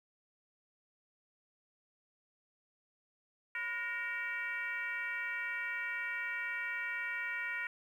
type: tone with frequency modulation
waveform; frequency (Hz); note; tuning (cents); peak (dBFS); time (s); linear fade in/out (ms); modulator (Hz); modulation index
sine; 1870; A#6; +5; -35; 3.55-7.67; 2; 434; 1.2
effects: 11-bit